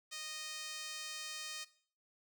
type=tone with high-pass filter; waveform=5% pulse; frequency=620 Hz; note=D#5; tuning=6 cents flat; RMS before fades=-45 dBFS; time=0.11-1.65 s; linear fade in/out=20 ms; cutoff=1300 Hz; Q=0.61; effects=noise-tail reverb RT60 0.5 s tail -18 dB re dry